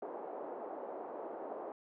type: band-pass noise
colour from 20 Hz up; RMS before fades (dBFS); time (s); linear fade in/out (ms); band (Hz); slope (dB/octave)
white; -44; 0.02-1.72; 2; 320 to 790; 24
effects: none